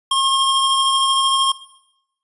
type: tone pair together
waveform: square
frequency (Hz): 1077 / 3218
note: C6 / G7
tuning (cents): +50 / +45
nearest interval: octave + perfect fifth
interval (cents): 1895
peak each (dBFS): -18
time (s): 0.11-1.52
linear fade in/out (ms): 5
effects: noise-tail reverb RT60 0.8 s tail -17 dB re dry + resampled to 24000 Hz